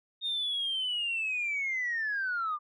sine linear sweep, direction down, 3702 to 1174.7 Hz, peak -28 dBFS, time 0.21-2.59 s, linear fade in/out 50 ms, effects tanh soft clip ceiling -25 dBFS

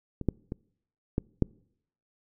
clicks, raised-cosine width 3 ms, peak -22 / -11 / -20 / -13 / -9 dBFS, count 5, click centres 0.213 / 0.287 / 0.521 / 1.181 / 1.423 s, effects noise-tail reverb RT60 0.7 s tail -26 dB re dry

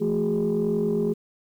sine tone cluster, 169.5 / 219 / 369.6 / 411.5 Hz, E3 / A3 / F#4 / G#4, +49 / -8 / -2 / -16 cents, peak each -28 / -25 / -30 / -23 dBFS, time 0-1.14 s, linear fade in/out 20 ms, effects tanh soft clip ceiling -15 dBFS + 9-bit

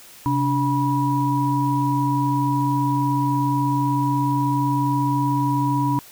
sine tone cluster, 131.8 / 288.1 / 973 Hz, C3 / D4 / B5, +13 / -33 / -26 cents, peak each -22 dBFS, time 0.26-5.99 s, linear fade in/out 0 ms, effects white hiss -45 dBFS RMS until 6.11 s

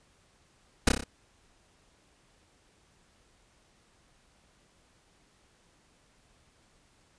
pink noise with echo, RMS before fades -19 dBFS, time 0.87-0.89 s, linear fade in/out 5 ms, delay 30 ms, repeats 5, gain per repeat -4 dB, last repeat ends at 1.04 s, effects pink hiss -65 dBFS RMS until 7.18 s + resampled to 22050 Hz

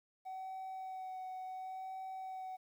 triangle tone with vibrato, 753 Hz, F#5, 30 cents sharp, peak -39 dBFS, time 0.25-2.57 s, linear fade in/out 20 ms, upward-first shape sine, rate 0.7 Hz, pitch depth 15 cents each way, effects tanh soft clip ceiling -37 dBFS + 12-bit

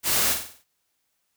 white noise with echo, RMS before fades -23 dBFS, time 0.03-0.36 s, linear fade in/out 50 ms, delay 48 ms, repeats 6, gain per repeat -6 dB, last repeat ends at 0.648 s, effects white hiss -74 dBFS RMS until 1.36 s

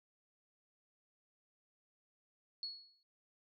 sine tone with exponential decay, 4358 Hz, C#8, 30 cents flat, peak -37 dBFS, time 2.63-3.03 s, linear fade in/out 1 ms, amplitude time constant 85 ms, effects none

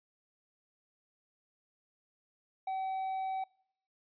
triangle tone, 763 Hz, G5, 47 cents flat, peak -31 dBFS, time 2.67-3.44 s, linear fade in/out 5 ms, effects noise-tail reverb RT60 0.7 s tail -26 dB re dry + resampled to 11025 Hz

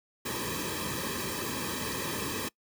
pink noise with comb filter, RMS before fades -34 dBFS, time 0.25-2.49 s, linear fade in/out 10 ms, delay 1.4 ms, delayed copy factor -0.9, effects noise-tail reverb RT60 0.1 s tail -23 dB re dry + high-pass 60 Hz 12 dB/octave

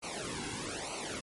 pink noise with flanger, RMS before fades -39 dBFS, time 0.02-1.21 s, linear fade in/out 20 ms, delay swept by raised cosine 0.57 to 1.67 ms, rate 1.1 Hz, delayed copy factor -0.95, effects MP3 48 kbps

